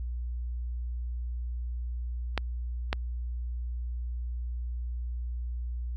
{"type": "clicks", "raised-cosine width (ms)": 0.3, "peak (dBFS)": -11, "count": 2, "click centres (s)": [2.377, 2.929], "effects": ["added 60 Hz sine -31 dBFS peak until 5.96 s"]}